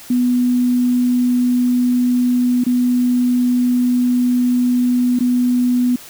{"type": "tone with dropouts", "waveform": "sine", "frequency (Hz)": 246.9, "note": "B3", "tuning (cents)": 0, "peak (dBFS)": -12, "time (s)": [0.1, 5.96], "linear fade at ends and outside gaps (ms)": 5, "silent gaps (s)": [[2.639, 2.664], [5.19, 5.205]], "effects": ["white hiss -38 dBFS RMS until 6.09 s"]}